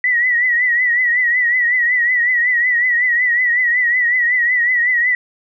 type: tone with vibrato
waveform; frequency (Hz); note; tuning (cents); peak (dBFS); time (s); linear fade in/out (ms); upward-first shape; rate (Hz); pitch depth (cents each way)
sine; 1946; B6; -26; -12; 0.04-5.15; 2; triangle; 5.4; 84
effects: none